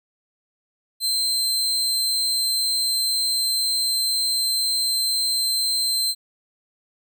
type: tone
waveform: sawtooth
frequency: 4114 Hz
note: C8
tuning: 30 cents flat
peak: -17 dBFS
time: 1-6.15 s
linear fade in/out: 50 ms
effects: none